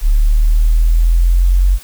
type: exponential sweep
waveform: sine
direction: up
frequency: 36.03 to 46.42 Hz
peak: -7 dBFS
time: 0.01-1.79 s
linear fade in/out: 50 ms
effects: white hiss -38 dBFS RMS until 1.83 s